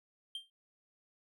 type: tone with exponential decay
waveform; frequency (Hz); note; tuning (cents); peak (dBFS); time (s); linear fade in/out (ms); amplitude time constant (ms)
triangle; 3168; G7; +18; -34; 0.35-0.5; 2; 31
effects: none